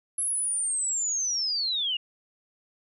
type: linear sweep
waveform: sine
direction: down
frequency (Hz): 11000 to 2794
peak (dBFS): -25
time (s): 0.18-1.97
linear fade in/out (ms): 5
effects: none